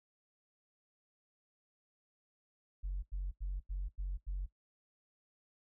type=tone bursts; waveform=sine; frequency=46.25 Hz; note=F#1; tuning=in tune; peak=-34 dBFS; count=6; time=2.83-4.465 s; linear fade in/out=20 ms; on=200 ms; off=87 ms; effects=noise-tail reverb RT60 0.1 s tail -17 dB re dry + tanh soft clip ceiling -32 dBFS